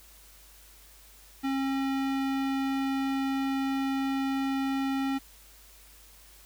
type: tone with low-pass filter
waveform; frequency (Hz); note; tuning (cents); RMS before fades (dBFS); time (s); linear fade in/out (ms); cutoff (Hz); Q
square; 270.3; C#4; -44; -29; 1.43-5.19; 20; 3500; 0.83
effects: added 50 Hz sine -56 dBFS peak until 6.45 s + white hiss -55 dBFS RMS until 6.45 s